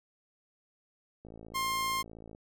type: click train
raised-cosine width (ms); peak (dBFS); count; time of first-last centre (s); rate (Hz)
2; -35; 62; 1.25-2.349; 55.5
type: tone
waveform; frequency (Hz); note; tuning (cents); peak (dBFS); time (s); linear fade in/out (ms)
sawtooth; 1060; C6; +22; -26; 1.54-2.03; 20
effects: none